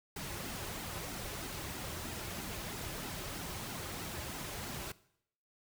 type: noise with flanger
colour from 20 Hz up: pink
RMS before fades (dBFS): -42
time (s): 0.16-4.92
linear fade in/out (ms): 5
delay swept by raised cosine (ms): 1.7 to 4.4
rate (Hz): 3.1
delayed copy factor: -0.55
effects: noise-tail reverb RT60 0.7 s tail -19 dB re dry